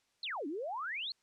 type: exponential two-way sweep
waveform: sine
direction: down then up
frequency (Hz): 4435 to 270 to 4435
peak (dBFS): -36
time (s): 0.23-1.12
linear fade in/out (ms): 2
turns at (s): 0.47
effects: white hiss -75 dBFS RMS until 1.22 s + low-pass 7000 Hz 12 dB/octave